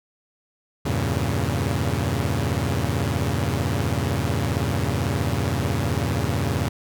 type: chord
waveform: sawtooth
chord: E diminished seventh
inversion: none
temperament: equal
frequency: 82.41 / 98 / 116.54 / 138.59 Hz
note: E2 / G2 / Bb2 / Db3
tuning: 0 / 0 / 0 / 0 cents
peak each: -23 dBFS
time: 0.85-6.69 s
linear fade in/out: 10 ms
effects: none